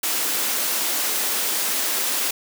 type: high-pass noise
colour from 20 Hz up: white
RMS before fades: -23 dBFS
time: 0.03-2.31 s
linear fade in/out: 5 ms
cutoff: 230 Hz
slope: 24 dB/octave
effects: none